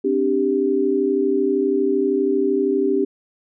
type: chord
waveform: sine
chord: C suspended second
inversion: none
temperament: just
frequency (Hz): 261.6 / 294.3 / 392.4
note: C4 / D4 / G4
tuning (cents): 0 / +4 / +2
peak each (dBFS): -23 / -22 / -18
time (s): 0.04-3.05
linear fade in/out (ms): 10
effects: none